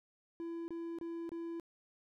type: tone bursts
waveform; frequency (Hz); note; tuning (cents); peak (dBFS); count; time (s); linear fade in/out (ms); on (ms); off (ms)
triangle; 335.2; E4; +29; -37; 4; 0.4-1.598; 0; 280; 26
effects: none